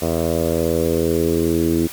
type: tone with low-pass filter sweep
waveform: 10% pulse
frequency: 82.41 Hz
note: E2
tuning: in tune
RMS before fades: -18 dBFS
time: 0.01-1.88 s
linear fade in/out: 20 ms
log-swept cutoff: 710 to 320 Hz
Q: 3.4
effects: white hiss -34 dBFS RMS until 1.92 s + MP3 96 kbps